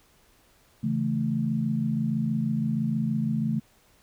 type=chord; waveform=sine; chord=A major; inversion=first; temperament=equal; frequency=138.59 / 164.81 / 220 Hz; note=C#3 / E3 / A3; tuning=0 / 0 / 0 cents; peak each=-29 / -30 / -26 dBFS; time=0.83-3.6 s; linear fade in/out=10 ms; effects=pink hiss -61 dBFS RMS until 4.02 s